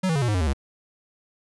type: tone with pitch steps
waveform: square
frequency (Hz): 187.2 / 162.03 / 140.24 / 121.38 / 105.06 / 90.94 / 78.71 / 68.12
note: F#3 / E3 / C#3 / B2 / G#2 / F#2 / D#2 / C#2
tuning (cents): +20 / -29 / +20 / -30 / +20 / -29 / +21 / -30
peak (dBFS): -21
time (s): 0.03-0.534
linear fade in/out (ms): 10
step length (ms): 63
effects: resampled to 24000 Hz